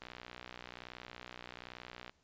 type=click train; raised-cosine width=0.3 ms; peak=-30 dBFS; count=128; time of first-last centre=0.02-2.095 s; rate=61.2 Hz; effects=pink hiss -73 dBFS RMS until 2.23 s + resampled to 16000 Hz